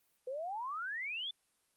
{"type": "exponential sweep", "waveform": "sine", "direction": "up", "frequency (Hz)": [492.8, 3558], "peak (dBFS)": -37, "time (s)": [0.27, 1.31], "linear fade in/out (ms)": 5, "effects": ["white hiss -75 dBFS RMS until 1.76 s", "Opus 32 kbps"]}